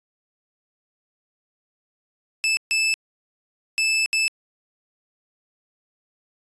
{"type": "tone bursts at uneven times", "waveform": "sawtooth", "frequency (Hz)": 2627, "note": "E7", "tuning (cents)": -7, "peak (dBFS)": -15, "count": 4, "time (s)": [[2.44, 2.57], [2.71, 2.94], [3.78, 4.06], [4.13, 4.28]], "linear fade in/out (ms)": 0, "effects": ["resampled to 22050 Hz"]}